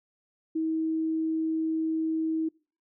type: tone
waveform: sine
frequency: 320 Hz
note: D#4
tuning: 49 cents sharp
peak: -25 dBFS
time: 0.55-2.49 s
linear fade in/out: 10 ms
effects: noise-tail reverb RT60 0.4 s tail -25 dB re dry